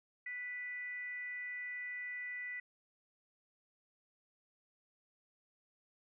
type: tone with frequency modulation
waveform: sine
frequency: 1975.5 Hz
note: B6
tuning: in tune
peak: -40 dBFS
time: 0.26-2.6 s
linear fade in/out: 5 ms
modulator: 494 Hz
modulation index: 0.3
effects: none